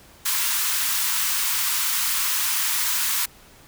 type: high-pass noise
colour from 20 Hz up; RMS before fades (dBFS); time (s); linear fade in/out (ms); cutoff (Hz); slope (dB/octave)
white; -23; 0.25-3.26; 10; 890; 96
effects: pink hiss -50 dBFS RMS until 3.67 s